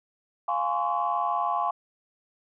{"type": "chord", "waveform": "sine", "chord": "Db major seventh", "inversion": "first", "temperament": "equal with one note detuned", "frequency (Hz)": [698.5, 830.6, 1046.5, 1126.8], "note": ["F5", "Ab5", "C6", "Db6"], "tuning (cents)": [0, 0, 0, 28], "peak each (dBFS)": -29, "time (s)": [0.48, 1.71], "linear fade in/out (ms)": 5, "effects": ["tanh soft clip ceiling -14 dBFS"]}